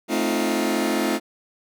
sawtooth chord, F dominant seventh, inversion first, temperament just, 218.3 / 261.9 / 314.3 / 349.2 Hz, A3 / C4 / Eb4 / F4, -13 / +2 / +18 / 0 cents, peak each -22 dBFS, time 0.08-1.2 s, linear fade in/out 50 ms, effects none

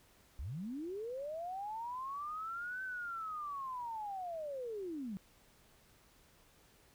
sine linear two-way sweep, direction up then down, 51.7 to 1542 to 182 Hz, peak -39 dBFS, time 0.39-5.17 s, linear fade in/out 0 ms, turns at 2.83 s, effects pink hiss -66 dBFS RMS until 6.94 s

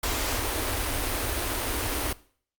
pink band-stop noise, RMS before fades -28 dBFS, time 0.03-2.13 s, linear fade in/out 5 ms, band 110 to 240 Hz, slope 96 dB/octave, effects noise-tail reverb RT60 0.5 s tail -20 dB re dry + Opus 48 kbps

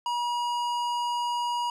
sine tone with tanh clipping, 960 Hz, B5, 49 cents flat, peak -28 dBFS, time 0.06-1.7 s, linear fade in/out 2 ms, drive 15 dB, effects none

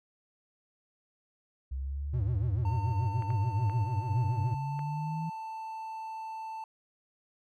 sine exponential sweep, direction up, 65.41 to 164.81 Hz, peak -32 dBFS, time 1.71-5.3 s, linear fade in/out 10 ms
triangle tone with vibrato, 110 Hz, A2, in tune, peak -26 dBFS, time 2.13-4.55 s, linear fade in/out 10 ms, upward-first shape sine, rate 6.9 Hz, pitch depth 240 cents each way
triangle tone with pitch glide, 905 to 885.9 Hz, A5 to A5, +48 to +12 cents, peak -35 dBFS, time 2.65-6.64 s, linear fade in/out 2 ms, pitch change -36 cents, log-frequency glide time 2.76-4.38 s
clicks, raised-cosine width 0.5 ms, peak -31 dBFS, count 4, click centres 3.223 / 3.304 / 3.697 / 4.792 s
effects none

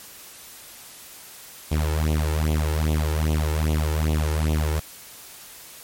sawtooth tone with flanger, 77.4 Hz, D#2, 9 cents flat, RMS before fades -22 dBFS, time 1.71-4.8 s, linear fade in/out 10 ms, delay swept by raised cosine 0.29 to 2.29 ms, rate 2.5 Hz, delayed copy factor +0.95, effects white hiss -43 dBFS RMS until 5.83 s + MP3 64 kbps

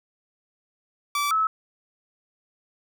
sawtooth / sine tone pair in turn, 1157 / 1298.7 Hz, D6 / E6, -26 / -26 cents, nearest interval major second, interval 200 cents, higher second, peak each -19 dBFS, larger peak neither, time 1.15-1.31 / 1.31-1.47 s, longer neither, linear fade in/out 2 ms, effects none

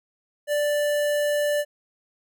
square tone with notch filter, 587.3 Hz, D5, in tune, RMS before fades -23 dBFS, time 0.47-1.65 s, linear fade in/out 50 ms, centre 4700 Hz, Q 1.5, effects none

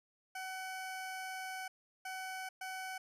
20% pulse tone bursts at uneven times, 753 Hz, F#5, 30 cents sharp, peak -36 dBFS, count 3, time 0.35-1.68 / 2.05-2.49 / 2.61-2.98 s, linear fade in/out 5 ms, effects resampled to 32000 Hz

